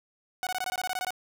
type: tone bursts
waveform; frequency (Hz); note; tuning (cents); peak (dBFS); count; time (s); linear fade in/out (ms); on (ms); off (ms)
sawtooth; 740; F#5; 0; -25; 12; 0.43-1.106; 0; 38; 20
effects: none